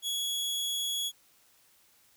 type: tone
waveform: sawtooth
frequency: 3353 Hz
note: G#7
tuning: 16 cents sharp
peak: -27 dBFS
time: 0.02-1.12 s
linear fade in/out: 50 ms
effects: white hiss -64 dBFS RMS until 2.16 s